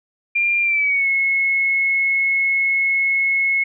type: tone with pitch glide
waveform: sine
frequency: 2392 to 2181 Hz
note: D7 to C#7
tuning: +31 to -29 cents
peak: -15 dBFS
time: 0.35-3.64 s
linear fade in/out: 10 ms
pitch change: -160 cents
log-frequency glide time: 0.62-1.08 s
effects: none